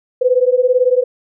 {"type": "beating tone pair", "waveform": "sine", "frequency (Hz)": [493.9, 511.9], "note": ["B4", "C5"], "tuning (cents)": [0, -38], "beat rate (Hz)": 18, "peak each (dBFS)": -13, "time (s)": [0.21, 1.04], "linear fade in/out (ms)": 10, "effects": []}